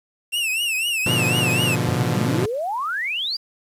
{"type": "tone with vibrato", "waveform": "45% pulse", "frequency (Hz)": 2703, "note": "E7", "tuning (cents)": 43, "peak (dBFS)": -20, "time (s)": [0.32, 1.76], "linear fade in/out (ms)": 20, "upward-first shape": "triangle", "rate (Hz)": 4, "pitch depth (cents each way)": 150}
{"type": "chord", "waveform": "sawtooth", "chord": "G# diminished seventh", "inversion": "none", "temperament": "equal with one note detuned", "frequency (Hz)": [103.83, 122.62, 146.83, 174.61], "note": ["G#2", "B2", "D3", "F3"], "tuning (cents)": [0, -12, 0, 0], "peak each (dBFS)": [-24, -19, -22, -22], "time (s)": [1.06, 2.46], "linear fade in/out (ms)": 5}
{"type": "exponential sweep", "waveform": "sine", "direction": "up", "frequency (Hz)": [87.6, 4913], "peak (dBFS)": -22, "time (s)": [1.88, 3.37], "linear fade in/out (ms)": 10}
{"effects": ["resampled to 32000 Hz", "8-bit"]}